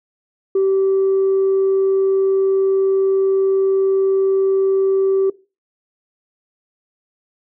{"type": "tone", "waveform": "sine", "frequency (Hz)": 386.4, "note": "G4", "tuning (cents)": -25, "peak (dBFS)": -11, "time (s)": [0.55, 5.3], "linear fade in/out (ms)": 5, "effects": ["noise-tail reverb RT60 0.3 s tail -20 dB re dry", "tanh soft clip ceiling -10 dBFS"]}